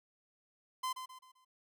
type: tone with echo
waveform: 45% pulse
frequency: 1029 Hz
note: C6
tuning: 29 cents flat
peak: -34 dBFS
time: 0.83-0.93 s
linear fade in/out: 10 ms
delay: 130 ms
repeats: 4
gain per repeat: -8 dB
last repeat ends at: 1.45 s
effects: none